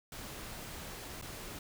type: noise with dropouts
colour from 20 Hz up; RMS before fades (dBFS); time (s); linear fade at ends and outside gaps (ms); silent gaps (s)
pink; -45; 0.12-1.59; 2; 1.214-1.223
effects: none